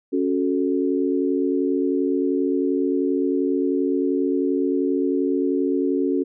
sine chord, F# minor, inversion second, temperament equal, 277.2 / 370 / 440 Hz, C#4 / F#4 / A4, 0 / 0 / 0 cents, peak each -21 / -23 / -26 dBFS, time 0.12-6.24 s, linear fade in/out 20 ms, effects none

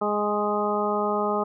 harmonic tone with a mistuned harmonic, 207.7 Hz, G#3, in tune, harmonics 1 / 2 / 3 / 4 / 5 / 6, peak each -30 / -27 / -29 / -29 / -32 / -29 dBFS, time 0.01-1.44 s, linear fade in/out 10 ms, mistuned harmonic 5, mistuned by +18 cents, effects none

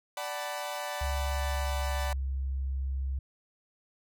sawtooth chord, B minor seventh, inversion first, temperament equal with one note detuned, 587.3 / 753.4 / 880 / 987.8 Hz, D5 / F#5 / A5 / B5, 0 / +31 / 0 / 0 cents, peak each -34 / -35 / -38 / -37 dBFS, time 0.17-2.13 s, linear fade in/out 2 ms
sine tone with pitch glide, 68.9 to 66.86 Hz, C#2 to C2, -10 to +38 cents, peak -29 dBFS, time 1.01-3.19 s, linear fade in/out 5 ms, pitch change -52 cents, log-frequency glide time 1.47-2.24 s
effects none

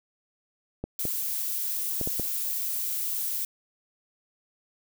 clicks, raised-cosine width 2 ms, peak -18 dBFS, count 5, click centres 0.84 / 1.053 / 2.013 / 2.074 / 2.197 s
violet noise, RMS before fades -30 dBFS, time 0.99-3.45 s, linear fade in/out 2 ms
effects none

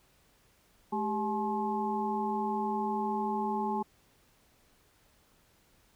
harmonic tone with a mistuned harmonic, 213.7 Hz, G#3, 50 cents sharp, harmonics 1 / 2 / 4 / 5, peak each -34 / -36 / -32 / -40 dBFS, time 0.92-3.83 s, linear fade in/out 10 ms, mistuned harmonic 2, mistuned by -130 cents, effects pink hiss -66 dBFS RMS until 5.95 s

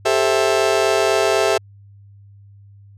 35% pulse chord, A minor seventh, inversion third, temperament just, 396 / 440 / 528 / 660 Hz, G4 / A4 / C5 / E5, +18 / 0 / +16 / +2 cents, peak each -18 / -19 / -22 / -17 dBFS, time 0.05-1.58 s, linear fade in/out 10 ms, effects added 100 Hz sine -42 dBFS peak until 2.97 s + low-pass 8000 Hz 12 dB/octave

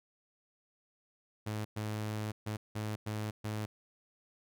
sawtooth tone bursts at uneven times, 107 Hz, A2, 48 cents flat, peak -31 dBFS, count 6, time 1.46-1.65 / 1.76-2.32 / 2.46-2.57 / 2.75-2.96 / 3.06-3.31 / 3.44-3.66 s, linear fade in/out 10 ms, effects none

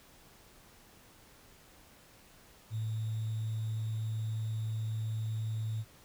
sine tone with sample-and-hold, 110 Hz, A2, in tune, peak -32 dBFS, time 2.7-5.85 s, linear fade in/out 50 ms, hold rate 3675 Hz, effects pink hiss -59 dBFS RMS until 6.04 s

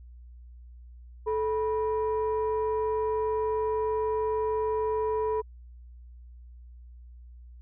sine tone pair together, 435.2 / 977 Hz, A4 / B5, -19 / -19 cents, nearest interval octave + major second, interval 1400 cents, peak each -25 / -30 dBFS, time 1.26-5.42 s, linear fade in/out 20 ms, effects tanh soft clip ceiling -20 dBFS + added 60 Hz sine -45 dBFS peak until 7.61 s

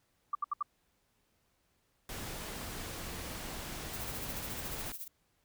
sine tone bursts, 1174.7 Hz, D6, in tune, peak -29 dBFS, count 4, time 0.33-0.627 s, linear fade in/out 5 ms, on 21 ms, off 71 ms
pink noise, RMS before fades -42 dBFS, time 2.09-4.92 s, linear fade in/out 2 ms
violet noise with tremolo, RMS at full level -41 dBFS, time 3.93-5.08 s, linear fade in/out 5 ms, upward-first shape sine, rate 14 Hz, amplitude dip 75%
effects pink hiss -75 dBFS RMS until 5.44 s

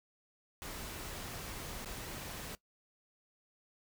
pink noise with dropouts, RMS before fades -44 dBFS, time 0.62-2.55 s, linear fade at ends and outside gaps 0 ms, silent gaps 1.847-1.858 s, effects noise-tail reverb RT60 0.1 s tail -19 dB re dry

